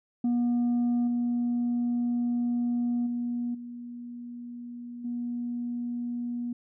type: tone with level steps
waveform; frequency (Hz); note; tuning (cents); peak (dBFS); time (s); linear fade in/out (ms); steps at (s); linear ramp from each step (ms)
sine; 240.6; B3; -45; -20 / -23 / -27 / -37 / -29; 0.24-6.53; 5; 1.07 / 3.06 / 3.54 / 5.04; 10
effects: tanh soft clip ceiling -22 dBFS